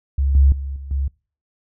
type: tone with level steps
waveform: sine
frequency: 68.7 Hz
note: C#2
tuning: 15 cents flat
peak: -15 / -9 / -24 / -30 / -18 dBFS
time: 0.18-1.08 s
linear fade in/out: 5 ms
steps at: 0.35 / 0.52 / 0.76 / 0.91 s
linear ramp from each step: 2 ms
effects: noise-tail reverb RT60 0.4 s tail -26 dB re dry